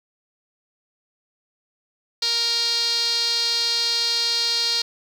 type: tone with band-pass filter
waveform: sawtooth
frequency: 466.2 Hz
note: A#4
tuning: in tune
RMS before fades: -22 dBFS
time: 2.22-4.82 s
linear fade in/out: 5 ms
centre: 4400 Hz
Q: 7.8
effects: 8-bit